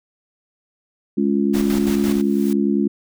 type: harmonic tone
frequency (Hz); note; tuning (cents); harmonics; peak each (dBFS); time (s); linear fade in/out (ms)
70; C#2; +18; 3 / 4 / 5; -18 / -20 / -22; 1.17-2.88; 10
type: noise with tremolo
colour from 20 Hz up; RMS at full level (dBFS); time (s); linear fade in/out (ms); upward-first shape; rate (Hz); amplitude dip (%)
pink; -29; 1.53-2.22; 20; square; 5.9; 50
type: noise with exponential growth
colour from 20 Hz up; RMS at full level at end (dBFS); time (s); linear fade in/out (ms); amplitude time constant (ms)
white; -36; 1.79-2.53; 1; 160
effects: none